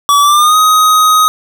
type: tone with pitch glide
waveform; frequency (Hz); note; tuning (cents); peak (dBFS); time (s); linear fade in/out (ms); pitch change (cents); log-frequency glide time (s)
square; 1145 to 1255.9; D6 to D#6; -44 to +16; -6; 0.09-1.28; 0; +160; 0.2-0.57
effects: none